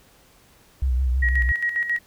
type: tone with vibrato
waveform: sine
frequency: 63.9 Hz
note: C2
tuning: 40 cents flat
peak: -18 dBFS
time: 0.82-1.52 s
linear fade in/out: 5 ms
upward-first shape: sine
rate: 6.1 Hz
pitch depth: 73 cents each way
type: tone with tremolo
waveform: sine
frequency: 1900 Hz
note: A#6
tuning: 33 cents sharp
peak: -19 dBFS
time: 1.22-1.99 s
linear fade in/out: 10 ms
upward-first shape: square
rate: 7.4 Hz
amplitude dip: 60%
effects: pink hiss -55 dBFS RMS until 2.06 s